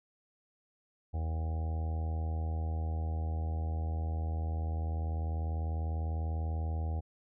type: harmonic tone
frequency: 80.2 Hz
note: E2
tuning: 47 cents flat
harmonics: 1 / 2 / 3 / 4 / 5 / 6 / 7 / 8 / 9 / 10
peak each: -31 / -46 / -51 / -51 / -56 / -52 / -54 / -59 / -50 / -51 dBFS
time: 1.13-7.01 s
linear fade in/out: 20 ms
effects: none